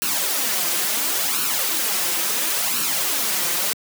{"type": "noise with flanger", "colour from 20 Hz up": "white", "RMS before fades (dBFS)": -22, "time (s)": [0.02, 3.73], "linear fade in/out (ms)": 0, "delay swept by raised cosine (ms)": [0.71, 5.81], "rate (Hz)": 0.72, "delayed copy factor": 0.65, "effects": ["high-pass 200 Hz 12 dB/octave"]}